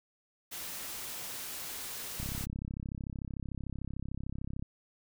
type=noise; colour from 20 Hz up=white; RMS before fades=-41 dBFS; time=0.51-2.46 s; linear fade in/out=20 ms
type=click train; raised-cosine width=5 ms; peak=-26 dBFS; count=82; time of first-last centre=2.2-4.625 s; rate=33.4 Hz
effects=none